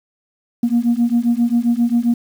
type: beating tone pair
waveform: sine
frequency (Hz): 233.1 / 240.6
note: A#3 / B3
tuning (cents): 0 / -45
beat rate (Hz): 7.5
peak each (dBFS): -15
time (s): 0.63-2.14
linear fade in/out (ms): 5
effects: tanh soft clip ceiling -8 dBFS + 7-bit